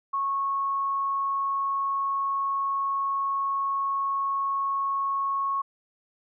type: tone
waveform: sine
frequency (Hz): 1100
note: C#6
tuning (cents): -14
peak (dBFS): -24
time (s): 0.13-5.62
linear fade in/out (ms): 10
effects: none